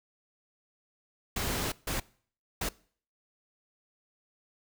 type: noise bursts at uneven times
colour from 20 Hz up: pink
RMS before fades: -32 dBFS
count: 3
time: 1.36-1.72 / 1.87-2 / 2.61-2.69 s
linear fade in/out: 5 ms
effects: noise-tail reverb RT60 0.5 s tail -22 dB re dry